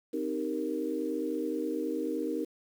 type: chord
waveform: sine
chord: C minor seventh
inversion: none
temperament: equal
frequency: 261.6 / 311.1 / 392 / 466.2 Hz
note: C4 / Eb4 / G4 / Bb4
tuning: 0 / 0 / 0 / 0 cents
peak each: -37 / -33 / -38 / -35 dBFS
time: 0.13-2.45 s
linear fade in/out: 10 ms
effects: 9-bit